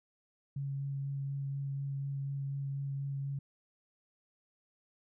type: tone with vibrato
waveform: sine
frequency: 138.59 Hz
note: C#3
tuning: in tune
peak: -34 dBFS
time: 0.56-3.39 s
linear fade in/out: 5 ms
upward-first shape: sine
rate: 4.1 Hz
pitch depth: 10 cents each way
effects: none